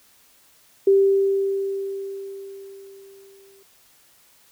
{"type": "tone with exponential decay", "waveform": "sine", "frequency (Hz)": 392, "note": "G4", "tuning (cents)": 0, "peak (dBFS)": -11, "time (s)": [0.87, 3.63], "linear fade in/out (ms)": 5, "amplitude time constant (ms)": 600, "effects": ["white hiss -56 dBFS RMS until 4.51 s"]}